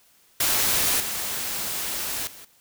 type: noise with level steps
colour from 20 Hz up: white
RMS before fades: -22 / -29 / -44 dBFS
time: 0.4-2.45 s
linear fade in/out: 5 ms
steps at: 1 / 2.27 s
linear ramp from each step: 2 ms
effects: white hiss -59 dBFS RMS until 2.6 s